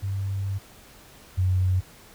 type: tone pair in turn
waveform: sine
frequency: 97.9 / 92.41 Hz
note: G2 / F#2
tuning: -2 / -2 cents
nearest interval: minor second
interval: 100 cents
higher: first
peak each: -25 / -19 dBFS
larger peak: second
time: 0.02-0.59 / 1.37-1.81 s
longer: first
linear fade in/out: 20 ms
effects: pink hiss -50 dBFS RMS until 2.14 s